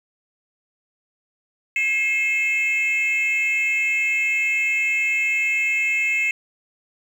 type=tone pair together; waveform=sine; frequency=2144 / 2615 Hz; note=C7 / E7; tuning=+42 / -15 cents; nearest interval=minor third; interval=343 cents; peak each=-19 dBFS; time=1.76-6.31 s; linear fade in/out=2 ms; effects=tanh soft clip ceiling -15 dBFS + 8-bit